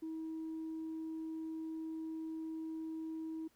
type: tone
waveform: sine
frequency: 320.2 Hz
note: D#4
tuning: 50 cents sharp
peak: -38 dBFS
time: 0.02-3.48 s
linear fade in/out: 10 ms
effects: tanh soft clip ceiling -37 dBFS + pink hiss -72 dBFS RMS until 3.55 s